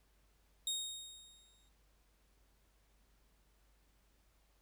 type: tone with exponential decay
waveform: 25% pulse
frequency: 3729 Hz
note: A#7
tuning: in tune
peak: -30 dBFS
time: 0.67-1.69 s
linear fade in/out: 2 ms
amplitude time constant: 220 ms
effects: added 50 Hz sine -70 dBFS peak until 4.61 s + pink hiss -75 dBFS RMS until 4.61 s